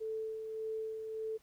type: tone with tremolo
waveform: sine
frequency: 440 Hz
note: A4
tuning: in tune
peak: -35 dBFS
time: 0-1.38 s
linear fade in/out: 20 ms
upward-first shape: sine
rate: 1.7 Hz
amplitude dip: 40%
effects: pink hiss -69 dBFS RMS until 1.42 s